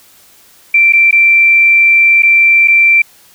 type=tone with dropouts; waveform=sine; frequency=2349 Hz; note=D7; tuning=in tune; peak=-4 dBFS; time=0.74-3.02 s; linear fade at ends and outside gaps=5 ms; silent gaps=0.925-0.933 / 1.111-1.126 / 2.223-2.231 / 2.676-2.681 s; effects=white hiss -44 dBFS RMS until 3.34 s